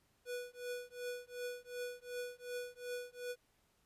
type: tone with tremolo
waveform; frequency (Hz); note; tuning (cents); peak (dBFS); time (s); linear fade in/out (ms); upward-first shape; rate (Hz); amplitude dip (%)
square; 490.9; B4; -10; -39; 0.25-3.36; 50; triangle; 2.7; 100
effects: pink hiss -75 dBFS RMS until 3.85 s + resampled to 32000 Hz